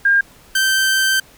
sine / sawtooth tone pair in turn, 1609 / 1555.1 Hz, G6 / G6, +45 / -14 cents, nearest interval minor second, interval 59 cents, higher first, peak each -10 dBFS, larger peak neither, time 0.05-0.21 / 0.55-1.2 s, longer second, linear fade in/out 5 ms, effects pink hiss -47 dBFS RMS until 1.37 s

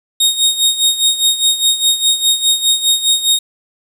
sawtooth tone with tremolo, 3729 Hz, A#7, in tune, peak -5 dBFS, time 0.2-3.39 s, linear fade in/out 5 ms, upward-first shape sine, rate 4.9 Hz, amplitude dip 75%, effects resampled to 32000 Hz + 7-bit

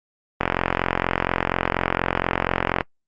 click train, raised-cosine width 0.5 ms, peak -3 dBFS, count 107, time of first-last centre 0.41-2.808 s, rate 44.2 Hz, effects noise-tail reverb RT60 0.1 s tail -23 dB re dry + Opus 32 kbps

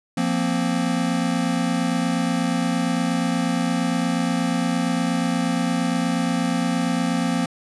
square chord, F suspended fourth, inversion none, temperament equal with one note detuned, 174.11 / 233.1 / 261.6 Hz, F3 / Bb3 / C4, -5 / 0 / 0 cents, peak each -25 dBFS, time 0.17-7.46 s, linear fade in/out 5 ms, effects resampled to 24000 Hz

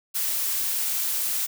blue noise, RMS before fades -26 dBFS, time 0.14-1.47 s, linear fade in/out 20 ms, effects none

